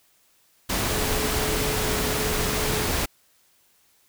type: tone in noise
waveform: sine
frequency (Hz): 427.7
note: A4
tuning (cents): -49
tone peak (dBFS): -30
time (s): 0.9-2.86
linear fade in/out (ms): 10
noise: pink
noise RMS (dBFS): -25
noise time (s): 0.69-3.06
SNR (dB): -8
effects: white hiss -62 dBFS RMS until 4.08 s